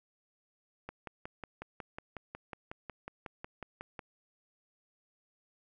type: click train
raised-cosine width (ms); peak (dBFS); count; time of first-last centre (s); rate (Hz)
0.5; -26; 18; 0.89-3.992; 5.48
effects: none